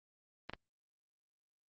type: clicks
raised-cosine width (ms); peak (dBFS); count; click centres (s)
0.3; -24; 2; 0.496 / 0.535
effects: low-pass 5000 Hz 12 dB/octave + Opus 32 kbps